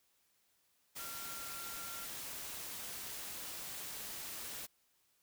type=tone in noise; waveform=sine; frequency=1378 Hz; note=F6; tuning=24 cents flat; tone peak=-50 dBFS; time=0.98-2.06 s; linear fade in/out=20 ms; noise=white; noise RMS=-45 dBFS; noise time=0.95-4.67 s; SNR=-8 dB; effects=white hiss -75 dBFS RMS until 5.22 s